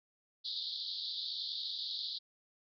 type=band-pass noise; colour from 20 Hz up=pink; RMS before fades=-40 dBFS; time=0.44-2.19 s; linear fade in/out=20 ms; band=3500 to 4700 Hz; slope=96 dB/octave; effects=none